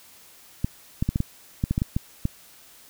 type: clicks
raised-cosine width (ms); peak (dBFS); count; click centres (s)
5; -10; 11; 0.645 / 1.025 / 1.09 / 1.159 / 1.204 / 1.639 / 1.71 / 1.779 / 1.819 / 1.965 / 2.254
effects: white hiss -51 dBFS RMS until 2.89 s